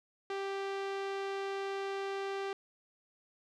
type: tone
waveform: sawtooth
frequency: 392.4 Hz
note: G4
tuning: 2 cents sharp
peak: -31 dBFS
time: 0.3-2.53 s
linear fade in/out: 2 ms
effects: low-pass 4000 Hz 12 dB/octave